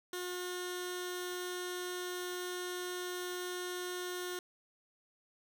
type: tone with notch filter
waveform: 15% pulse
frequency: 359.8 Hz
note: F#4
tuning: 48 cents flat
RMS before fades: -40 dBFS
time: 0.13-4.39 s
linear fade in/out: 2 ms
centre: 830 Hz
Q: 0.82
effects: none